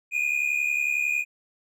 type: tone pair together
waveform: triangle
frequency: 2418 / 2489 Hz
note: D7 / D#7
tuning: +50 / 0 cents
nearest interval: minor second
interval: 50 cents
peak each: -24 dBFS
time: 0.11-1.25 s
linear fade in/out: 50 ms
effects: none